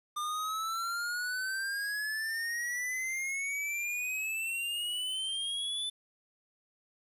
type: exponential sweep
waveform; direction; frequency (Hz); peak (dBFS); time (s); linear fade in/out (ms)
square; up; 1199 to 3520; -33; 0.16-5.9; 10
effects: resampled to 32000 Hz + 10-bit